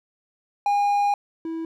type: tone pair in turn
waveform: triangle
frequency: 814 / 326.5 Hz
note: G#5 / E4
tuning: -35 / -17 cents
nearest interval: octave + major third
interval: 1582 cents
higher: first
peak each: -16 / -25 dBFS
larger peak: first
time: 0.66-1.14 / 1.45-1.65 s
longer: first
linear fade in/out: 2 ms
effects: none